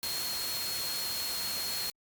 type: tone in noise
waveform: sine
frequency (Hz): 4274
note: C8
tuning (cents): +36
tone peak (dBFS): -35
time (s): 0.03-1.9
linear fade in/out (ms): 0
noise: white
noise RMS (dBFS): -36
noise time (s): 0.03-1.9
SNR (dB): -2
effects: Opus 48 kbps